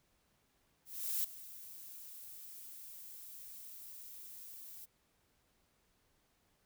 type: noise with ADSR envelope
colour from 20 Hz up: violet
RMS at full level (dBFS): -34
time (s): 0.85-4.86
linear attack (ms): 390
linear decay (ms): 8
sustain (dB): -17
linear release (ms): 18
effects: pink hiss -75 dBFS RMS until 6.65 s